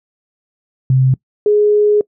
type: tone pair in turn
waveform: sine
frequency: 130.81 / 417.6 Hz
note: C3 / G#4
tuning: 0 / +10 cents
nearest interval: octave + minor sixth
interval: 2010 cents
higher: second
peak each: -8 dBFS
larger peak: neither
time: 0.9-1.14 / 1.46-2.01 s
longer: second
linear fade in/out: 2 ms
effects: noise-tail reverb RT60 0.1 s tail -23 dB re dry